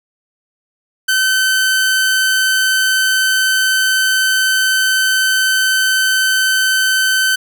sawtooth tone, 1532 Hz, G6, 40 cents flat, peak -8 dBFS, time 1.08-7.36 s, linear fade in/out 10 ms, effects none

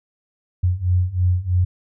sine beating tone pair, 88.6 / 91.7 Hz, F2 / F#2, +25 / -15 cents, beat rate 3.1 Hz, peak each -20 / -18 dBFS, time 0.63-1.65 s, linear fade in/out 10 ms, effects none

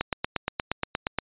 click train, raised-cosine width 0.3 ms, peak -9 dBFS, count 11, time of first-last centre 0.01-1.186 s, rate 8.5 Hz, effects resampled to 8000 Hz

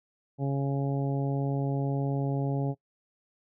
harmonic tone, 138.59 Hz, C#3, in tune, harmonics 1 / 2 / 3 / 4 / 5 / 6, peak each -27 / -33 / -37 / -39 / -41 / -43 dBFS, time 0.38-2.75 s, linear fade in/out 50 ms, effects noise-tail reverb RT60 0.1 s tail -22 dB re dry

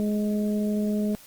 harmonic tone, 209.5 Hz, G#3, 15 cents sharp, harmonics 1 / 2 / 3, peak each -23 / -32 / -35 dBFS, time 0-1.15 s, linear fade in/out 0 ms, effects white hiss -50 dBFS RMS until 1.26 s + Opus 32 kbps

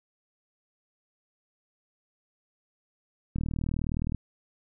click train, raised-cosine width 5 ms, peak -18 dBFS, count 32, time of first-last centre 3.36-4.147 s, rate 39.4 Hz, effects none

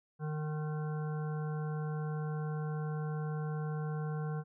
harmonic tone, 152.9 Hz, D#3, 30 cents flat, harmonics 1 / 3 / 5 / 7 / 9 / 10, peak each -34 / -44 / -48 / -51 / -53 / -54 dBFS, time 0.19-4.44 s, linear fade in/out 50 ms, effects none

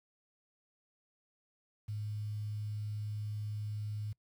sine tone with quantisation, 105.5 Hz, G#2, 28 cents sharp, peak -36 dBFS, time 1.88-4.13 s, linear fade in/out 10 ms, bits 10, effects noise-tail reverb RT60 0.1 s tail -24 dB re dry

